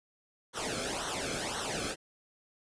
pink noise with flanger, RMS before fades -35 dBFS, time 0.53-1.96 s, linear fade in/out 50 ms, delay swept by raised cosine 0.41 to 1.08 ms, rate 1.9 Hz, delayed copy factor -0.8, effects resampled to 22050 Hz

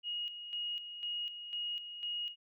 sine tone with tremolo, 2879 Hz, F#7, 48 cents flat, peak -35 dBFS, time 0.03-2.36 s, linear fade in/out 50 ms, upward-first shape square, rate 2 Hz, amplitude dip 60%, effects none

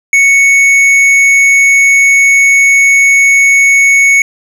sine tone with hard clipping, 2217 Hz, C#7, in tune, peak -5 dBFS, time 0.13-4.22 s, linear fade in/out 2 ms, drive 7 dB, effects none

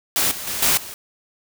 white noise with level steps, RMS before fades -19 / -31 / -26 / -17 / -35 dBFS, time 0.16-0.94 s, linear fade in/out 0 ms, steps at 0.31 / 0.47 / 0.62 / 0.77 s, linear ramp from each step 5 ms, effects none

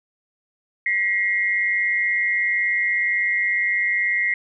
sine tone pair together, 1920.8 / 2121 Hz, B6 / C7, -49 / +23 cents, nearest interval major second, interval 172 cents, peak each -21 / -21 dBFS, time 0.86-4.34 s, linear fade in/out 2 ms, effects none

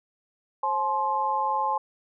sine tone cluster, 535 / 857 / 1052 Hz, C5 / A5 / C6, +38 / -46 / +9 cents, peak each -34 / -25 / -27 dBFS, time 0.63-1.78 s, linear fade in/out 5 ms, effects none

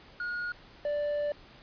triangle tone pair in turn, 1440 / 586.9 Hz, F#6 / D5, -47 / -1 cents, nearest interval octave + major third, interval 1554 cents, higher first, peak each -30 / -26 dBFS, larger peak second, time 0.2-0.52 / 0.85-1.32 s, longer second, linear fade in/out 2 ms, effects pink hiss -54 dBFS RMS until 1.62 s + resampled to 11025 Hz

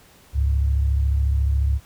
sine tone pair together, 69.79 / 103.9 Hz, C#2 / G#2, +12 / +1 cents, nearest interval perfect fifth, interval 689 cents, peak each -17 / -26 dBFS, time 0.33-1.8 s, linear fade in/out 50 ms, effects pink hiss -52 dBFS RMS until 1.85 s

